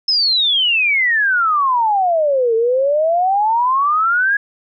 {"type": "exponential two-way sweep", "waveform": "sine", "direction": "down then up", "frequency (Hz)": [5250, 443.6, 1680], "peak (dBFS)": -12, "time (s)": [0.08, 4.37], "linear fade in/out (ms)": 5, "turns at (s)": 2.55, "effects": []}